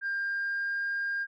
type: tone with pitch glide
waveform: sine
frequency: 1598 to 1608.2 Hz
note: G6 to G6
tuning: +33 to +44 cents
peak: -27 dBFS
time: 0.01-1.27 s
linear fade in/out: 50 ms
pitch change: +11 cents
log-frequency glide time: 0.14-0.84 s
effects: tanh soft clip ceiling -26 dBFS